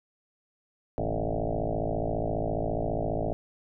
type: tone with frequency modulation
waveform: sine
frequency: 291.6 Hz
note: D4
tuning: 12 cents flat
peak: -26 dBFS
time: 0.98-3.33 s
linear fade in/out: 0 ms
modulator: 54.7 Hz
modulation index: 7.6
effects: none